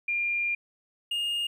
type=tone pair in turn; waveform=sine / triangle; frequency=2400 / 2838 Hz; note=D7 / F7; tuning=+37 / +27 cents; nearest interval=minor third; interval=290 cents; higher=second; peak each=-25 dBFS; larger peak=neither; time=0.08-0.55 / 1.11-1.47 s; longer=first; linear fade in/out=5 ms; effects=11-bit